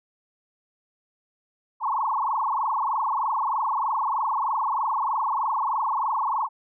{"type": "tone with frequency modulation", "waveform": "sine", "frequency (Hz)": 987.8, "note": "B5", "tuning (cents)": 0, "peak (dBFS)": -22, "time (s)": [1.8, 6.49], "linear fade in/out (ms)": 50, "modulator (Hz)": 23.2, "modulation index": 6, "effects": []}